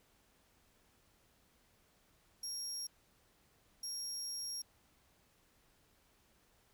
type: tone bursts at uneven times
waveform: 30% pulse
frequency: 5588 Hz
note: F8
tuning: in tune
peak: -36 dBFS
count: 2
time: 2.43-2.87 / 3.83-4.62 s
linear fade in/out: 5 ms
effects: pink hiss -71 dBFS RMS until 6.73 s